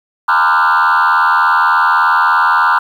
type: tone with frequency modulation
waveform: sine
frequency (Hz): 1192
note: D6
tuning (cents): +25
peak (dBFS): -6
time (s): 0.28-2.79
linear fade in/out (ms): 10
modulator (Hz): 83.4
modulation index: 3.7
effects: tanh soft clip ceiling -6 dBFS + 7-bit